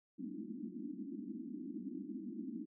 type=band-pass noise; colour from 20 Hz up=white; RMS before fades=-45 dBFS; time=0.18-2.66 s; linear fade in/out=10 ms; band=190 to 330 Hz; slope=96 dB/octave; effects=none